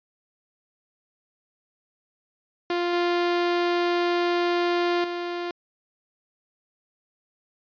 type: tone with level steps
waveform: sawtooth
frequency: 349.2 Hz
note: F4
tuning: in tune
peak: -19 / -17 / -24 dBFS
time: 2.7-5.51 s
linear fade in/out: 2 ms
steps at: 2.93 / 5.04 s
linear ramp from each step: 2 ms
effects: resampled to 11025 Hz